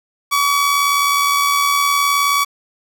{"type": "tone with amplitude modulation", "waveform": "sawtooth", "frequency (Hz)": 1137, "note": "C#6", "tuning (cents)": 44, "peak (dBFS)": -8, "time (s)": [0.31, 2.45], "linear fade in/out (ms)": 20, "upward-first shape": "sine", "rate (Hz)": 79.3, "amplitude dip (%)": 35, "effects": ["7-bit"]}